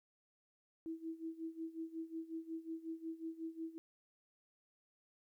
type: tone with tremolo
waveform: sine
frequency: 325.6 Hz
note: E4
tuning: 21 cents flat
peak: -39 dBFS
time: 0.86-3.78 s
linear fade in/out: 0 ms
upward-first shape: sine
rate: 5.5 Hz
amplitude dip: 85%
effects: 13-bit